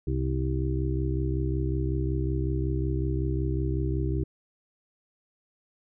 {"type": "harmonic tone", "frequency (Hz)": 65.4, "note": "C2", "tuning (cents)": 0, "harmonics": [1, 2, 4, 5, 6], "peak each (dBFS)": [-28, -29, -39, -33, -35], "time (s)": [0.07, 4.24], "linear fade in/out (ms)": 5, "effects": []}